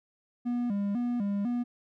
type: tone with vibrato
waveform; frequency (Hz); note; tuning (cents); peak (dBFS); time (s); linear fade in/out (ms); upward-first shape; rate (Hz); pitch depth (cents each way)
triangle; 220.8; A3; +6; -25; 0.45-1.64; 20; square; 2; 160
effects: none